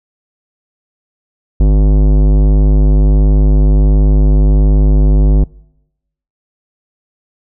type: tone with tanh clipping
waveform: sine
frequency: 50.7 Hz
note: G#1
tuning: 41 cents flat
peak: -7 dBFS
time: 1.6-5.44 s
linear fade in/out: 5 ms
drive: 17 dB
effects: noise-tail reverb RT60 0.9 s tail -24 dB re dry